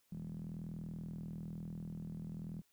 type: tone with band-pass filter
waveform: sawtooth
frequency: 40.5 Hz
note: E1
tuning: 30 cents flat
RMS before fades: -45 dBFS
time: 0.11-2.62 s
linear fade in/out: 20 ms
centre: 180 Hz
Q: 9.6
effects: white hiss -75 dBFS RMS until 2.72 s